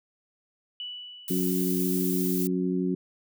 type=tone with exponential decay; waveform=sine; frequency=2960 Hz; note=F#7; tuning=in tune; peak=-32 dBFS; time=0.8-2.18 s; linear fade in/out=1 ms; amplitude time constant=300 ms
type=noise; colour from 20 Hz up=violet; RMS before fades=-33 dBFS; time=1.28-2.47 s; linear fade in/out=0 ms
type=harmonic tone; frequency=91.5 Hz; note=F#2; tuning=19 cents flat; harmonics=2 / 3 / 4; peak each=-27 / -29 / -30 dBFS; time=1.3-2.95 s; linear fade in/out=5 ms
effects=none